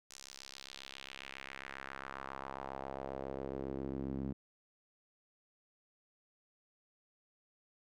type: tone with band-pass filter sweep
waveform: sawtooth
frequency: 67.4 Hz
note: C#2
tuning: 48 cents flat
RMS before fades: -44 dBFS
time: 0.1-4.33 s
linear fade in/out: 10 ms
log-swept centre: 6500 to 230 Hz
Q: 1.9
effects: none